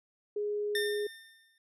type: tone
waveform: sine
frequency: 415.3 Hz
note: G#4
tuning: in tune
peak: -30 dBFS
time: 0.36-1.07 s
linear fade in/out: 5 ms
type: tone with exponential decay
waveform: 25% pulse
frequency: 1807 Hz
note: A6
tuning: 46 cents sharp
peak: -25 dBFS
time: 0.75-1.58 s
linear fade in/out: 2 ms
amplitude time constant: 180 ms
effects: resampled to 32000 Hz